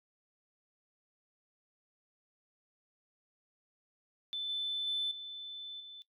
sine tone with level steps, 3520 Hz, A7, in tune, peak -34 / -32 / -30 / -41 / -46 dBFS, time 4.33-6.02 s, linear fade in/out 0 ms, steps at 4.49 / 4.87 / 5.11 / 5.8 s, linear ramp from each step 5 ms, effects noise-tail reverb RT60 0.1 s tail -19 dB re dry + tanh soft clip ceiling -26 dBFS

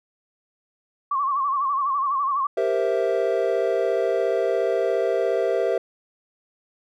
sine tone with vibrato, 1108 Hz, C#6, 1 cent flat, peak -20 dBFS, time 1.11-2.47 s, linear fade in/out 5 ms, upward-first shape sine, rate 12 Hz, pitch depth 90 cents each way
triangle chord, C dominant seventh, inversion second, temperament equal, 392 / 466.2 / 523.3 / 659.3 Hz, G4 / Bb4 / C5 / E5, 0 / 0 / 0 / 0 cents, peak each -23 / -23 / -24 / -23 dBFS, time 2.57-5.78 s, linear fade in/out 5 ms
effects none

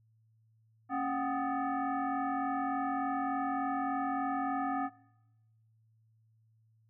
sine tone with frequency modulation, 230.3 Hz, A#3, 21 cents flat, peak -30 dBFS, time 0.89-4.9 s, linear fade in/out 50 ms, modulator 504 Hz, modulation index 2.2, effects noise-tail reverb RT60 1.0 s tail -23 dB re dry + added 111 Hz sine -65 dBFS peak until 6.89 s

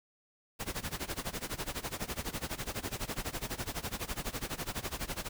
pink noise with tremolo, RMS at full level -35 dBFS, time 0.59-5.29 s, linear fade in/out 20 ms, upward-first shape sine, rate 12 Hz, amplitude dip 90%, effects none

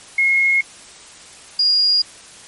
sine tone pair in turn, 2161 / 4851 Hz, C#7 / D#8, -45 / -45 cents, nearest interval octave + major second, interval 1400 cents, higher second, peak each -12 dBFS, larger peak neither, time 0.18-0.61 / 1.59-2.02 s, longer neither, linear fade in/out 5 ms, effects white hiss -41 dBFS RMS until 2.47 s + MP3 48 kbps

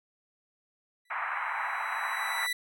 30% pulse tone with exponential growth, 1972 Hz, B6, 3 cents flat, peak -25 dBFS, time 1.05-2.53 s, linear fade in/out 5 ms, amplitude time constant 320 ms
pink band-pass noise, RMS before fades -33 dBFS, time 1.1-2.47 s, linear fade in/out 10 ms, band 790 to 2200 Hz, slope 48 dB/octave
effects none

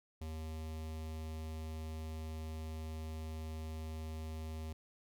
square tone with notch filter, 79.1 Hz, D#2, 29 cents sharp, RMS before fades -43 dBFS, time 0.21-4.73 s, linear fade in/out 5 ms, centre 1500 Hz, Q 1.9, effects none

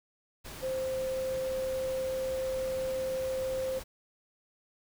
sine tone in noise, 523.3 Hz, C5, in tune, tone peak -30 dBFS, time 0.62-3.8 s, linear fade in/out 20 ms, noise pink, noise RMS -44 dBFS, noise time 0.44-3.84 s, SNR +11 dB, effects none

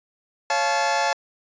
sawtooth chord, Db augmented, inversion none, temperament just, 554.4 / 693 / 866.2 Hz, Db5 / F5 / A5, 0 / -14 / -27 cents, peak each -23 / -21 / -18 dBFS, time 0.5-1.13 s, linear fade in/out 2 ms, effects resampled to 16000 Hz

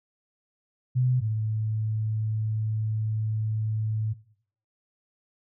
sine tone pair in turn, 126.2 / 108.97 Hz, B2 / A2, +38 / -16 cents, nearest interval minor third, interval 254 cents, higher first, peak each -20 / -24 dBFS, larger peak first, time 0.95-1.21 / 1.21-4.14 s, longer second, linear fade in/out 20 ms, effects noise-tail reverb RT60 0.6 s tail -19 dB re dry

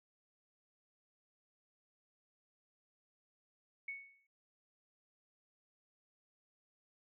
sine tone with exponential decay, 2217 Hz, C#7, in tune, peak -38 dBFS, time 3.88-4.27 s, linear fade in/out 5 ms, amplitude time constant 83 ms, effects none

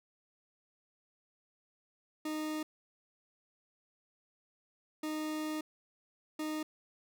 40% pulse tone bursts at uneven times, 308.6 Hz, D#4, 14 cents flat, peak -34 dBFS, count 3, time 2.25-2.63 / 5.03-5.61 / 6.39-6.63 s, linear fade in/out 5 ms, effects none

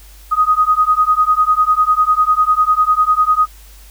sine beating tone pair, 1244.5 / 1254.5 Hz, D#6 / D#6, 0 / +14 cents, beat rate 10 Hz, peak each -13 dBFS, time 0.31-3.47 s, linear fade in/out 20 ms, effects added 50 Hz sine -38 dBFS peak until 3.9 s + white hiss -45 dBFS RMS until 3.9 s

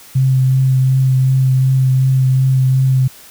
sine tone with vibrato, 131.3 Hz, C3, 6 cents sharp, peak -9 dBFS, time 0.15-3.08 s, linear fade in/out 10 ms, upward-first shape triangle, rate 2.7 Hz, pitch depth 17 cents each way, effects white hiss -40 dBFS RMS until 3.3 s

